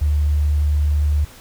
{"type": "tone", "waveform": "sine", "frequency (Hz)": 74, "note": "D2", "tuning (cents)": 14, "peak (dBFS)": -14, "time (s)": [0.01, 1.25], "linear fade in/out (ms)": 10, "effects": ["pink hiss -43 dBFS RMS until 1.4 s"]}